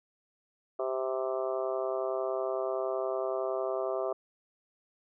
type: harmonic tone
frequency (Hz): 130.81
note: C3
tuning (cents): 0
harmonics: 3 / 4 / 5 / 6 / 7 / 8 / 9 / 10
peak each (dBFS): -34 / -36 / -33 / -45 / -48 / -45 / -41 / -51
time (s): 0.79-4.13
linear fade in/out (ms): 5
effects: none